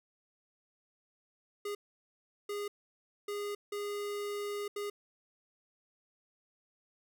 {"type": "tone bursts at uneven times", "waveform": "square", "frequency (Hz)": 410, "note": "G#4", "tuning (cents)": -22, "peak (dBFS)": -36, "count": 5, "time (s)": [[1.65, 1.75], [2.49, 2.68], [3.28, 3.55], [3.72, 4.68], [4.76, 4.9]], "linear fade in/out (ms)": 5, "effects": []}